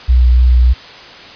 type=tone with vibrato; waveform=sine; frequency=61.74 Hz; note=B1; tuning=in tune; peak=-5 dBFS; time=0.08-0.74 s; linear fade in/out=20 ms; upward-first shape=triangle; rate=3.4 Hz; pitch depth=18 cents each way; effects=white hiss -34 dBFS RMS until 1.35 s + resampled to 11025 Hz